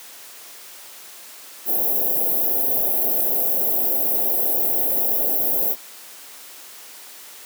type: band-stop noise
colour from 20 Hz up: white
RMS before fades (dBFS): -20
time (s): 1.65-5.76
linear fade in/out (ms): 50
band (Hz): 760 to 12000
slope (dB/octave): 48
effects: white hiss -41 dBFS RMS until 7.45 s + high-pass 300 Hz 12 dB/octave